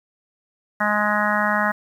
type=harmonic tone; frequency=209.3 Hz; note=G#3; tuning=14 cents sharp; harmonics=1 / 3 / 4 / 5 / 6 / 7 / 8 / 9; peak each=-26 / -26 / -26 / -26 / -26 / -26 / -26 / -26 dBFS; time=0.8-1.72 s; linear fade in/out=10 ms; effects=8-bit